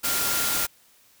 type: tone in noise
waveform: sine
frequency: 1396.9 Hz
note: F6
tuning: in tune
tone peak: -33 dBFS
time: 0.03-0.67 s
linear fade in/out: 20 ms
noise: white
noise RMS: -25 dBFS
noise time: 0.03-0.67 s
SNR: -11 dB
effects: white hiss -58 dBFS RMS until 1.2 s